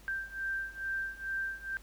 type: beating tone pair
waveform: sine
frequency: 1571 / 1573.3 Hz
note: G6 / G6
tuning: +3 / +6 cents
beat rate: 2.3 Hz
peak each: -38 / -36 dBFS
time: 0.08-1.77 s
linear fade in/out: 0 ms
effects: added 50 Hz sine -53 dBFS peak until 1.82 s + pink hiss -59 dBFS RMS until 1.82 s